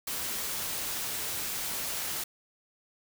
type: noise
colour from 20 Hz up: white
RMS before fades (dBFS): -34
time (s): 0.07-2.24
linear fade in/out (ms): 5
effects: none